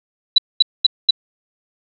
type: tone bursts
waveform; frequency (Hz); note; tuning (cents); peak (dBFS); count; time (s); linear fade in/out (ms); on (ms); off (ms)
sine; 3951; B7; 0; -6; 4; 0.36-1.108; 5; 22; 220
effects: none